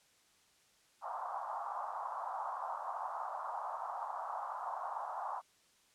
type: band-pass noise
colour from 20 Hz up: pink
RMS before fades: -41 dBFS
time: 1.01-5.42 s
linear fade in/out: 50 ms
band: 710 to 1200 Hz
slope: 48 dB/octave
effects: white hiss -69 dBFS RMS until 5.94 s + low-pass 9000 Hz 12 dB/octave